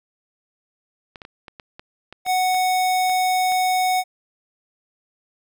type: clicks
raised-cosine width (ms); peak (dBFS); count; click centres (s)
0.3; -22; 11; 1.158 / 1.218 / 1.251 / 1.482 / 1.598 / 1.795 / 2.126 / 2.265 / 2.545 / 3.096 / 3.521
type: tone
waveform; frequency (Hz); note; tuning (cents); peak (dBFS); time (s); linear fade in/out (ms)
square; 740; F#5; 0; -18; 2.25-4.04; 50
effects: none